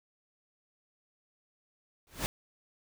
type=noise with exponential growth; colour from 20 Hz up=pink; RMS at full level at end=-28 dBFS; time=2.07-2.26 s; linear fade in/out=0 ms; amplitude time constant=40 ms; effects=none